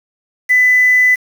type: tone with quantisation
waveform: sine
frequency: 2000 Hz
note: B6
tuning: 21 cents sharp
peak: -7 dBFS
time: 0.49-1.16 s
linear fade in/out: 20 ms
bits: 5
effects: none